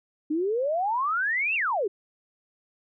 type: exponential two-way sweep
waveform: sine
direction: up then down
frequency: 293.7 to 2790 to 361.8 Hz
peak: -23 dBFS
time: 0.3-1.88 s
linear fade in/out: 10 ms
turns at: 1.55 s
effects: none